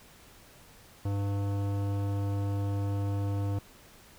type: tone with hard clipping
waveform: sine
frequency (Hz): 100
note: G2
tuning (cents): +35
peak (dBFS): -30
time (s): 1.05-3.59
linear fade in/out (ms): 5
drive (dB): 16
effects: pink hiss -55 dBFS RMS until 4.18 s